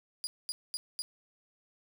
30% pulse tone bursts, 4878 Hz, D#8, 35 cents flat, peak -31 dBFS, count 4, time 0.24-1.02 s, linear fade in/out 0 ms, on 30 ms, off 220 ms, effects 12-bit

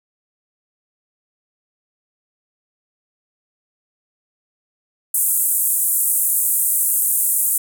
pink band-pass noise, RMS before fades -18 dBFS, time 5.14-7.58 s, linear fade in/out 5 ms, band 8300 to 16000 Hz, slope 48 dB/octave, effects none

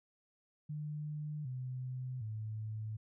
sine tone with pitch steps, 150.3 / 127.86 / 108.76 Hz, D3 / C3 / A2, +40 / -40 / -20 cents, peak -38 dBFS, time 0.69-2.97 s, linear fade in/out 10 ms, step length 760 ms, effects none

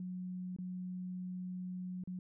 sine tone with dropouts, 182.4 Hz, F#3, 24 cents flat, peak -39 dBFS, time 0-2.19 s, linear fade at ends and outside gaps 2 ms, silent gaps 0.564-0.586 / 2.038-2.074 s, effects none

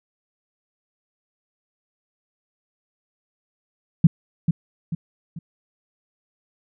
sine tone with echo, 164.81 Hz, E3, in tune, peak -6 dBFS, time 4.04-4.07 s, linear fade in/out 5 ms, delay 440 ms, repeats 3, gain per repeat -8 dB, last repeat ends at 5.39 s, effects none

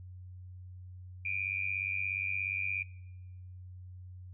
sine tone with amplitude modulation, 2400 Hz, D7, 37 cents sharp, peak -28 dBFS, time 1.25-2.83 s, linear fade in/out 5 ms, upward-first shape sine, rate 97 Hz, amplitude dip 95%, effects noise-tail reverb RT60 1.0 s tail -20 dB re dry + added 91 Hz sine -45 dBFS peak until 4.33 s

